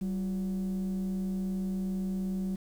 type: tone with frequency modulation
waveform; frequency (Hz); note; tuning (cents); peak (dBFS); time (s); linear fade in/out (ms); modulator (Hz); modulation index
sine; 190.7; G3; -47; -28; 0.01-2.56; 10; 162; 0.36
effects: tanh soft clip ceiling -26 dBFS + 9-bit